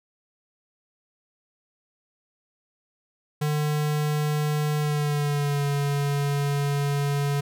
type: tone with pitch glide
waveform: square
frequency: 150 to 142.4 Hz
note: D3 to C#3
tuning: +37 to +47 cents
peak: -23 dBFS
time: 3.41-7.41 s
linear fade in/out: 10 ms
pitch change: -90 cents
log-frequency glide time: 4.78-5.65 s
effects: none